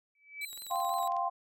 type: tone with exponential growth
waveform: sine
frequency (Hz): 2300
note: D7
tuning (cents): -37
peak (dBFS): -32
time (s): 0.15-0.45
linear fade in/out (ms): 2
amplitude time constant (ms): 64
type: tone with vibrato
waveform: 15% pulse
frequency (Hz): 3951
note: B7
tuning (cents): 0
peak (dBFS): -36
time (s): 0.41-1.08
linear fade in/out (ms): 5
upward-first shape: sine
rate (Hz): 6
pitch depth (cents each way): 51
type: click train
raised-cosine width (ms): 0.2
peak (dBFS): -35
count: 15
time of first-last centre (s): 0.53-1.166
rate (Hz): 22
type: chord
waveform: sine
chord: F suspended second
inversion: none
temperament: equal with one note detuned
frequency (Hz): 698.5 / 781.3 / 1046.5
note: F5 / G5 / C6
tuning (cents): 0 / -6 / 0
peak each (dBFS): -33 / -34 / -33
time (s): 0.7-1.3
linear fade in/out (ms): 20
effects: none